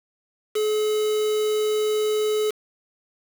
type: tone with quantisation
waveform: triangle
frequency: 427 Hz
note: G#4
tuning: 48 cents sharp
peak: -18 dBFS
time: 0.55-2.51 s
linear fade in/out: 10 ms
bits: 5
effects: none